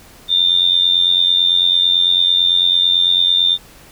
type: tone with amplitude modulation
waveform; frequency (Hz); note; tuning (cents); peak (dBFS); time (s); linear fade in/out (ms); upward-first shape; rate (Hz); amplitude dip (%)
sine; 3602; A7; +40; -7; 0.28-3.58; 50; sine; 89; 80
effects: pink hiss -43 dBFS RMS until 3.91 s